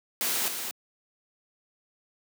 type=noise with echo; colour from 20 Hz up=white; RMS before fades=-28 dBFS; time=0.21-0.48 s; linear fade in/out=0 ms; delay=230 ms; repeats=1; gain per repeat=-6 dB; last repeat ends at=0.71 s; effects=high-pass 200 Hz 12 dB/octave